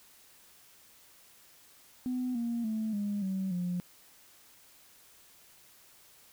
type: tone with pitch steps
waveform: sine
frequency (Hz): 251.6 / 234.8 / 219 / 204.4 / 190.68 / 177.91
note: B3 / A#3 / A3 / G#3 / G3 / F3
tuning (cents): +32 / +13 / -8 / -27 / -48 / +32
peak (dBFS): -29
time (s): 2.06-3.8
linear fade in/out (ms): 0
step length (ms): 290
effects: tanh soft clip ceiling -26 dBFS + white hiss -59 dBFS RMS until 6.32 s